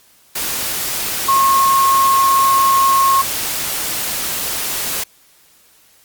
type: tone in noise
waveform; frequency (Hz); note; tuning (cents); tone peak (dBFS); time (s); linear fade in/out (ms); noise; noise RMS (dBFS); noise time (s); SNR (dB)
sine; 1083; C#6; -41; -10; 1.28-3.22; 10; white; -21; 0.35-5.04; +8
effects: white hiss -51 dBFS RMS until 6.04 s + Opus 48 kbps